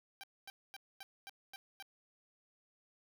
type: tone bursts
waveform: 10% pulse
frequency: 784 Hz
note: G5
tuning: in tune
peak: -39 dBFS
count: 7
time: 0.21-1.825 s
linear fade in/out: 0 ms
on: 25 ms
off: 240 ms
effects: none